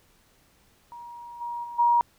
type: tone with level steps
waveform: sine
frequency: 950 Hz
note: A#5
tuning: 33 cents sharp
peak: -39 / -30 / -35 / -17 dBFS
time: 0.92-2.01 s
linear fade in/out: 0 ms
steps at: 1.4 / 1.63 / 1.78 s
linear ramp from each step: 20 ms
effects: pink hiss -62 dBFS RMS until 2.18 s